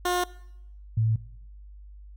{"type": "tone pair in turn", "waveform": ["15% pulse", "sine"], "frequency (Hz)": [357.4, 111.12], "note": ["F4", "A2"], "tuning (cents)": [40, 18], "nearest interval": "octave + minor sixth", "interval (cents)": 2022, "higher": "first", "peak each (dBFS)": [-17, -20], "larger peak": "first", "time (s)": [[0.05, 0.24], [0.97, 1.16]], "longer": "neither", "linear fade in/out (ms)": 5, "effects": ["noise-tail reverb RT60 0.8 s tail -21 dB re dry", "added 50 Hz sine -43 dBFS peak until 2.16 s"]}